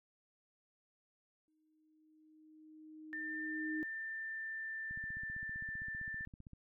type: tone with exponential growth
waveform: sine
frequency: 311.1 Hz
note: D#4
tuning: in tune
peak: -36 dBFS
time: 1.48-3.83 s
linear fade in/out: 0 ms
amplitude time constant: 510 ms
type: tone with pitch glide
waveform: sine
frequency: 1792 to 1774.5 Hz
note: A6 to A6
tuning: +31 to +14 cents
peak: -40 dBFS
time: 3.13-6.25 s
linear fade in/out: 0 ms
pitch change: -17 cents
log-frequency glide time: 3.44-5.33 s
type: click train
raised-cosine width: 5 ms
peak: -40 dBFS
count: 26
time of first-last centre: 4.91-6.533 s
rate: 15.4 Hz
effects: none